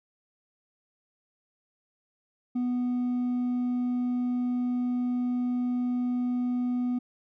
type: tone with hard clipping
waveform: sine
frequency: 246.9 Hz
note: B3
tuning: in tune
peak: -26 dBFS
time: 2.55-6.99 s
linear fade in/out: 10 ms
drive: 2 dB
effects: none